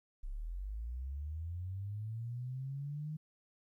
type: linear sweep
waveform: sine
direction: up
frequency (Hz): 31.09 to 155.8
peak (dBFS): -38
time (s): 0.23-3.17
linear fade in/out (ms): 10
effects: 13-bit